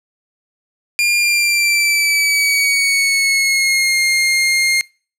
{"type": "tone with pitch glide", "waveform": "sawtooth", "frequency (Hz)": [2400, 2126], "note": ["D7", "C7"], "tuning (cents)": [37, 27], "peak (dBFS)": -9, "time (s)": [0.99, 4.81], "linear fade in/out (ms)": 0, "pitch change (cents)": -210, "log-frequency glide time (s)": [1.2, 3.99], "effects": ["noise-tail reverb RT60 0.4 s tail -26 dB re dry", "low-pass 12000 Hz 12 dB/octave"]}